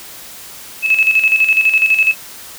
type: tone with tremolo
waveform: sine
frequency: 2597 Hz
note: E7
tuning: 26 cents flat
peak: -7 dBFS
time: 0.82-2.15 s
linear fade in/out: 50 ms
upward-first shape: square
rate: 12 Hz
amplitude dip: 60%
effects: white hiss -34 dBFS RMS until 2.58 s